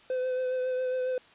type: tone with vibrato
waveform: triangle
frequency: 510 Hz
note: C5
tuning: 44 cents flat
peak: -25 dBFS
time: 0.1-1.18 s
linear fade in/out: 2 ms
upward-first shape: triangle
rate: 7.3 Hz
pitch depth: 23 cents each way
effects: white hiss -56 dBFS RMS until 1.34 s + resampled to 8000 Hz